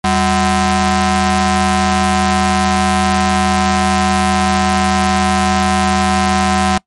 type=ring-modulated tone; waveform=sawtooth; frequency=277.2 Hz; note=C#4; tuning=in tune; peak=-4 dBFS; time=0.04-6.78 s; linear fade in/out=5 ms; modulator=472 Hz; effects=noise-tail reverb RT60 0.1 s tail -23 dB re dry + MP3 48 kbps